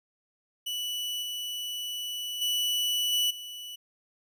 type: tone with level steps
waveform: 40% pulse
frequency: 2960 Hz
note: F#7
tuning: in tune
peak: -30 / -32 / -25 / -23 / -38 dBFS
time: 0.66-3.76 s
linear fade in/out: 10 ms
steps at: 1.22 / 2.41 / 3.12 / 3.3 s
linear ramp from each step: 10 ms
effects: none